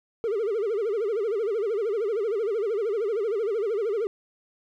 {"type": "tone with vibrato", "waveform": "triangle", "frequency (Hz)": 428.5, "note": "A4", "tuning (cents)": -46, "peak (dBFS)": -21, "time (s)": [0.24, 4.07], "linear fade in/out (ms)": 0, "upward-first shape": "sine", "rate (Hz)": 13, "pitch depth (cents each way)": 170, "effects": ["tanh soft clip ceiling -17 dBFS"]}